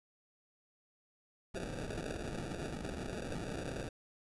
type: noise with sample-and-hold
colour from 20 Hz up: white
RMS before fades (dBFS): -41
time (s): 1.54-3.89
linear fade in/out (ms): 5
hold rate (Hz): 1050
effects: resampled to 24000 Hz